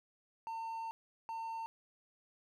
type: tone bursts at uneven times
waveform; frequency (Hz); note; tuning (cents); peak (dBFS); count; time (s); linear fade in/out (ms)
triangle; 905; A5; +48; -37; 2; 0.47-0.91 / 1.29-1.66; 0
effects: none